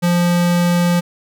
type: tone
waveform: square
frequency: 174.61 Hz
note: F3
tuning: in tune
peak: -13 dBFS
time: 0.02-1.01 s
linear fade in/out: 20 ms
effects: none